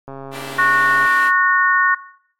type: click train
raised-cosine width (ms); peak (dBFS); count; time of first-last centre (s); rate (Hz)
1; -19; 134; 0.08-1.058; 136
type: chord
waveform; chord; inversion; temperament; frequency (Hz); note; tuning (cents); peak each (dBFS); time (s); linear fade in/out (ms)
5% pulse; E half-diminished seventh; second; equal; 233.1 / 293.7 / 329.6 / 392; Bb3 / D4 / E4 / G4; 0 / 0 / 0 / 0; -25 / -22 / -25 / -25; 0.31-1.32; 50
type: harmonic tone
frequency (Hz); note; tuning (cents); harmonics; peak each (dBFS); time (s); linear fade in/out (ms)
366.8; F#4; -15; 3 / 4 / 5; -16 / -16 / -16; 0.58-1.95; 10
effects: noise-tail reverb RT60 0.6 s tail -17 dB re dry + MP3 64 kbps